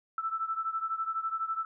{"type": "beating tone pair", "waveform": "sine", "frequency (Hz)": [1318.5, 1330.5], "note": ["E6", "E6"], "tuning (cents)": [0, 16], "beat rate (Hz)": 12, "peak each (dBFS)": [-32, -35], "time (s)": [0.18, 1.65], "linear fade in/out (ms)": 2, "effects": []}